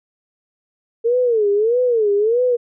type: tone with vibrato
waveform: sine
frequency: 450.2 Hz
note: A4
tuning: 40 cents sharp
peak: -13 dBFS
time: 1.04-2.57 s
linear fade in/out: 20 ms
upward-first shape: sine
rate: 1.6 Hz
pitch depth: 190 cents each way
effects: none